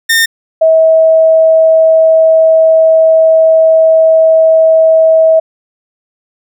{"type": "tone pair in turn", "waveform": ["sawtooth", "sine"], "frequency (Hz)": [1821, 643.8], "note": ["A#6", "E5"], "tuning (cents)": [-41, -41], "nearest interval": "octave + tritone", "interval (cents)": 1800, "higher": "first", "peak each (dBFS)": -3, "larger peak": "neither", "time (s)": [[0.09, 0.26], [0.61, 5.4]], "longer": "second", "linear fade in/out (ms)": 10, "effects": []}